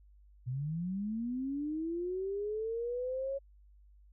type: linear sweep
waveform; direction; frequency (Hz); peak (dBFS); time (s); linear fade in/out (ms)
sine; up; 120 to 554.4; -33; 0.46-3.39; 20
effects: added 50 Hz sine -57 dBFS peak until 4.12 s